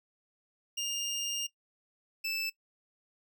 25% pulse tone pair in turn, 2816 / 2637 Hz, F7 / E7, +14 / 0 cents, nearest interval minor second, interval 114 cents, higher first, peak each -28 / -28 dBFS, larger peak neither, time 0.77-1.47 / 2.24-2.5 s, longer first, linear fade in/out 10 ms, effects noise-tail reverb RT60 0.1 s tail -19 dB re dry

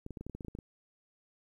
clicks, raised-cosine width 3 ms, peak -29 dBFS, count 12, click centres 0.064 / 0.107 / 0.172 / 0.21 / 0.266 / 0.297 / 0.35 / 0.408 / 0.448 / 0.483 / 0.551 / 0.588 s, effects 11-bit

